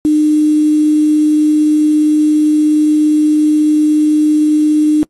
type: tone with quantisation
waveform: sine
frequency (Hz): 303.6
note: D#4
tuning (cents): -42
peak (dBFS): -7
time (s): 0.05-5.03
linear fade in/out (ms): 0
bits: 5
effects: noise-tail reverb RT60 0.1 s tail -23 dB re dry + AAC 32 kbps